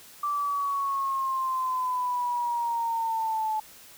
sine exponential sweep, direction down, 1172 to 863 Hz, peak -25 dBFS, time 0.23-3.6 s, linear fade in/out 5 ms, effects white hiss -50 dBFS RMS until 3.97 s

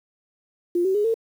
sine tone with pitch steps, 349.2 / 380.8 / 415.3 / 452.9 Hz, F4 / F#4 / G#4 / A#4, 0 / +50 / 0 / -50 cents, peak -18 dBFS, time 0.75-1.142 s, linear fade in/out 5 ms, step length 98 ms, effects 8-bit

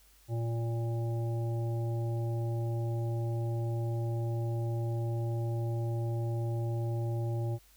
harmonic tone, 116 Hz, A#2, 8 cents flat, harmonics 1 / 3 / 5 / 7, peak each -30 / -40 / -44 / -47 dBFS, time 0.28-7.59 s, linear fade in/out 50 ms, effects added 50 Hz sine -62 dBFS peak until 7.76 s + white hiss -63 dBFS RMS until 7.76 s

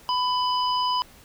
harmonic tone, 998 Hz, B5, 18 cents sharp, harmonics 1 / 3 / 5, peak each -22 / -30 / -31 dBFS, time 0.09-1.02 s, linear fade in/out 0 ms, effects pink hiss -51 dBFS RMS until 1.24 s

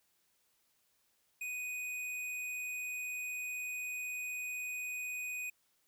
sine tone with hard clipping, 2489 Hz, D#7, in tune, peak -39 dBFS, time 1.41-5.5 s, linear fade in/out 5 ms, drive 13 dB, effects white hiss -75 dBFS RMS until 5.87 s

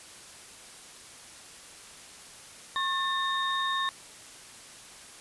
sine tone cluster, 1082 / 1783 / 3699 Hz, C#6 / A6 / A#7, -42 / +22 / -14 cents, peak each -29 / -33 / -32 dBFS, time 2.76-3.89 s, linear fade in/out 0 ms, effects white hiss -48 dBFS RMS until 5.2 s + resampled to 24000 Hz

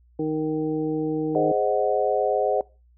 harmonic tone, 155.56 Hz, D#3, in tune, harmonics 1 / 2 / 3 / 5, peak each -32 / -25 / -27 / -39 dBFS, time 0.19-1.52 s, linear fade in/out 5 ms
sine chord, Ab dominant seventh, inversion none, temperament equal, 415.3 / 523.3 / 622.3 / 740 Hz, Ab4 / C5 / Eb5 / Gb5, 0 / 0 / 0 / 0 cents, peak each -25 dBFS, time 1.35-2.61 s, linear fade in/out 2 ms
effects noise-tail reverb RT60 0.3 s tail -22 dB re dry + added 60 Hz sine -54 dBFS peak until 2.97 s

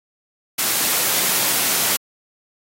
white high-pass noise, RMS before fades -19 dBFS, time 0.58-1.97 s, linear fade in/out 10 ms, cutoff 140 Hz, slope 12 dB/octave, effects AAC 48 kbps

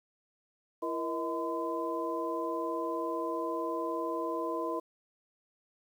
sine tone cluster, 334.6 / 473.7 / 636 / 1019 Hz, E4 / A#4 / D#5 / C6, +26 / +28 / +38 / -46 cents, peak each -36 / -37 / -38 / -36 dBFS, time 0.82-4.8 s, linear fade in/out 10 ms, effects 10-bit

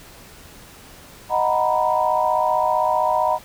sine chord, B major seventh, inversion first, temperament equal, 622.3 / 740 / 932.3 / 987.8 Hz, D#5 / F#5 / A#5 / B5, 0 / 0 / 0 / 0 cents, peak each -22 dBFS, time 1.29-3.39 s, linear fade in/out 50 ms, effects pink hiss -44 dBFS RMS until 3.44 s

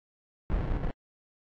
brown noise with sample-and-hold, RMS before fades -29 dBFS, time 0.5-0.91 s, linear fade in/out 0 ms, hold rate 1225 Hz, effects low-pass 2000 Hz 12 dB/octave + AAC 64 kbps

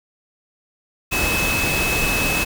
sine tone in noise, 2587 Hz, E7, 33 cents flat, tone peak -21 dBFS, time 1.11-2.45 s, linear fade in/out 20 ms, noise pink, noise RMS -22 dBFS, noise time 1.11-2.45 s, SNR -2 dB, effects none

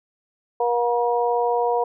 harmonic tone, 239.1 Hz, A#3, 44 cents sharp, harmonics 2 / 3 / 4, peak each -21 / -23 / -24 dBFS, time 0.6-1.84 s, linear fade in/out 5 ms, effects none

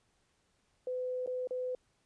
sine tone with dropouts, 505 Hz, B4, 39 cents sharp, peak -33 dBFS, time 0.87-1.75 s, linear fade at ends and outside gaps 2 ms, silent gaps 1.262-1.274 / 1.473-1.508 s, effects pink hiss -74 dBFS RMS until 2.05 s + resampled to 22050 Hz

